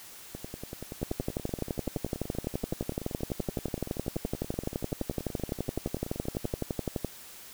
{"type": "two click trains", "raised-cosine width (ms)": 2, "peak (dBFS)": [-24, -16], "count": [66, 72], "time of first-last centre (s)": [[0.35, 6.54], [1.03, 7.047]], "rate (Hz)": [10.5, 11.8], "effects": ["white hiss -48 dBFS RMS until 7.53 s"]}